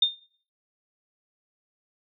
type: tone with exponential decay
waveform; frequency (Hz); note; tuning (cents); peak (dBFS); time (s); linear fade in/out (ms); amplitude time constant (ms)
sine; 3635; A#7; -44; -14; 0.02-0.19; 5; 35
effects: noise-tail reverb RT60 0.5 s tail -18 dB re dry